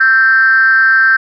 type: tone with frequency modulation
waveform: sine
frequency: 1568 Hz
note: G6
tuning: in tune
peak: -5 dBFS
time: 0-1.17 s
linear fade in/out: 10 ms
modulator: 242 Hz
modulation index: 0.54
effects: tanh soft clip ceiling -1 dBFS